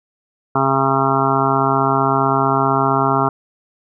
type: harmonic tone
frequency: 135.5 Hz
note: C#3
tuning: 39 cents flat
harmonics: 1 / 2 / 3 / 5 / 6 / 7 / 8 / 9 / 10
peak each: -22 / -22 / -22 / -22 / -22 / -22 / -22 / -22 / -22 dBFS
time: 0.55-3.29 s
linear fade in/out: 5 ms
effects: none